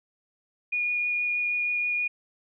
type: tone with vibrato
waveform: sine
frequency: 2443 Hz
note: D#7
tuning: 32 cents flat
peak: -24 dBFS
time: 0.72-2.08 s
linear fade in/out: 10 ms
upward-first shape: triangle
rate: 6.3 Hz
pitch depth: 10 cents each way
effects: none